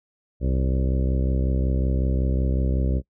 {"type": "harmonic tone with a mistuned harmonic", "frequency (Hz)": 65.41, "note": "C2", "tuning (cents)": 0, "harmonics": [1, 2, 3, 4, 5, 6, 7, 8, 9], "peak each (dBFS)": [-21, -27, -31, -33, -35, -37, -38, -39, -40], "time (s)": [0.4, 3.02], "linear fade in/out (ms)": 50, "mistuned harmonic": 9, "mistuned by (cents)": -18, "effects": ["noise-tail reverb RT60 0.1 s tail -21 dB re dry"]}